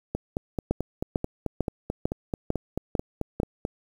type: two click trains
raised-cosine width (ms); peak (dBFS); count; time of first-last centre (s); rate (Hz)
2; -10 / -14; 7 / 17; 0.71-3.401 / 0.15-3.651; 2.23 / 4.57
effects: 8-bit

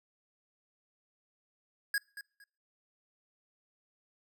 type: tone with echo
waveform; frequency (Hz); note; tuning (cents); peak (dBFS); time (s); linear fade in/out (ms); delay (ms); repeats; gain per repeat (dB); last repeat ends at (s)
square; 1652; G#6; -10; -29; 1.94-1.98; 2; 230; 2; -13; 2.44
effects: noise-tail reverb RT60 0.5 s tail -26 dB re dry

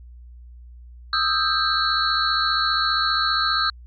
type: tone cluster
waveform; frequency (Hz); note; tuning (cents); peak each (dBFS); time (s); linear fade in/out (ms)
sine; 1240 / 1315 / 1585 / 3964 / 4312; D#6 / E6 / G6 / B7 / C#8; -6 / -5 / +19 / +6 / -49; -25; 1.13-3.7; 2
effects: added 60 Hz sine -40 dBFS peak until 3.86 s

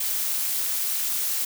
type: noise with amplitude modulation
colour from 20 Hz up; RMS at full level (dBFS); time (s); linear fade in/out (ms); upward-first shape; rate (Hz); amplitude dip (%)
blue; -23; 0-1.45; 5; sine; 245; 65
effects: none

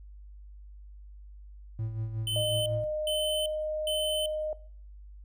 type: tone with tremolo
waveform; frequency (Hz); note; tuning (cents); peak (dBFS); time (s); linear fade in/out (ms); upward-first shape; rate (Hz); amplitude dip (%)
triangle; 110.9; A2; +14; -27; 1.79-2.84; 0; sine; 5.5; 55
type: tone bursts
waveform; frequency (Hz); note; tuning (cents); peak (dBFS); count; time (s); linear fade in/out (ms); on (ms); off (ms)
square; 3052; G7; -47; -30; 3; 2.27-4.26; 2; 390; 410
type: tone with pitch glide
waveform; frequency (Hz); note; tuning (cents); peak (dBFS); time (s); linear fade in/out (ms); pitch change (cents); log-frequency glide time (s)
sine; 611 to 616; D#5 to D#5; -32 to -17; -29; 2.36-4.53; 2; +15; 2.84-3.45
effects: noise-tail reverb RT60 0.5 s tail -19 dB re dry + added 50 Hz sine -45 dBFS peak until 5.24 s

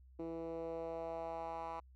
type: tone with band-pass filter sweep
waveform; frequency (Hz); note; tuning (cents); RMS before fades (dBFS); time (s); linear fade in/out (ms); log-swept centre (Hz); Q
10% pulse; 164.81; E3; 0; -43; 0.19-1.8; 5; 360 to 1000; 2.6
effects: added 64 Hz sine -58 dBFS peak until 1.95 s

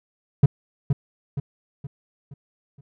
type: tone with echo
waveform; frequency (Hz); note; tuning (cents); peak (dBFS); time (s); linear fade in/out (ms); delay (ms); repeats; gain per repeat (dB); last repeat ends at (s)
triangle; 139.8; C#3; +15; -7; 0.43-0.46; 5; 470; 5; -7; 2.81
effects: none

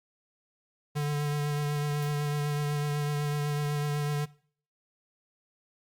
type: tone with vibrato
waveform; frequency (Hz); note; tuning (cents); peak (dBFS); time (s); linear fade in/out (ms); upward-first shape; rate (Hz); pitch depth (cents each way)
square; 146.83; D3; 0; -28; 0.95-4.26; 20; triangle; 8; 22
type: noise with exponential decay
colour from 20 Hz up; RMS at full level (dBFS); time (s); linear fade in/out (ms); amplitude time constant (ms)
blue; -45; 2.02-2.23; 5; 45
effects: noise-tail reverb RT60 0.5 s tail -21 dB re dry + Opus 48 kbps

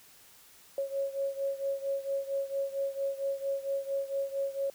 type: beating tone pair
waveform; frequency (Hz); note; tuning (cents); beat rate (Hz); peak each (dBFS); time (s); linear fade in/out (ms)
sine; 549 / 553.4; C#5 / C#5; -17 / -3; 4.4; -32 / -35; 0.78-4.7; 2
effects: white hiss -57 dBFS RMS until 4.74 s

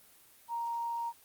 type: tone with tanh clipping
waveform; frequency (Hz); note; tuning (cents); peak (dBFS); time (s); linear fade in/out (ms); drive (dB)
triangle; 934; A#5; +3; -32; 0.48-1.13; 50; 2
effects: white hiss -60 dBFS RMS until 1.24 s + Opus 24 kbps

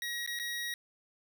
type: tone with dropouts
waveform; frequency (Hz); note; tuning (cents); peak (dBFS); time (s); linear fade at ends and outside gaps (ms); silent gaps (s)
25% pulse; 1900; A#6; +33; -31; 0.02-0.74; 1; 0.263-0.275 / 0.39-0.397
effects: none

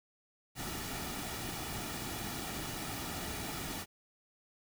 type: noise with comb filter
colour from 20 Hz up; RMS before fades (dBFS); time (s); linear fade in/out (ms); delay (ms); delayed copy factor
pink; -40; 0.55-3.86; 50; 1.9; -0.5
effects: none

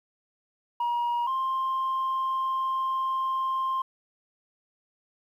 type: tone pair in turn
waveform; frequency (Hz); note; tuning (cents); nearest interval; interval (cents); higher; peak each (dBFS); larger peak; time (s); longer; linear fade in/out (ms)
sine; 954 / 1054.4; A#5 / C6; +40 / +13; major second; 173; second; -22 / -23; first; 0.8-1.27 / 1.27-3.82; second; 5
effects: tanh soft clip ceiling -23 dBFS + 10-bit

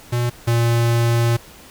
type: tone pair in turn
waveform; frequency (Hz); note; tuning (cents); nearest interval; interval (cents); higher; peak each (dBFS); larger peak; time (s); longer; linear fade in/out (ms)
square; 120.6 / 117.3; B2 / A#2; -41 / +11; unison; 48; first; -18 / -15; second; 0.12-0.3 / 0.47-1.37; second; 10
effects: pink hiss -43 dBFS RMS until 1.7 s

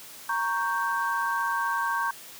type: chord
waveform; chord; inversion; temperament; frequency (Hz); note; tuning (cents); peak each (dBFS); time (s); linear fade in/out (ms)
sine; G diminished; first; equal; 932.3 / 1108.7 / 1568; Bb5 / Db6 / G6; 0 / 0 / 0; -29; 0.29-2.11; 5
effects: white hiss -45 dBFS RMS until 2.39 s + high-pass 100 Hz 12 dB/octave

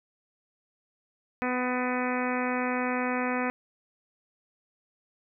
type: harmonic tone with a mistuned harmonic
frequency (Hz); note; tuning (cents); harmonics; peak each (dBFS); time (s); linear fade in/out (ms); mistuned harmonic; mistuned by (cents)
250.2; B3; +23; 1 / 2 / 3 / 4 / 5 / 6 / 7 / 8 / 9 / 10; -30 / -33 / -35 / -36 / -37 / -38 / -38 / -39 / -40 / -40; 1.42-3.5; 0; 7; +20
effects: none

